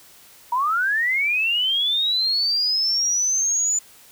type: linear sweep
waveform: sine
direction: up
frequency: 932.3 to 7040 Hz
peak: -18 dBFS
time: 0.52-3.79 s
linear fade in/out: 5 ms
effects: white hiss -49 dBFS RMS until 4.11 s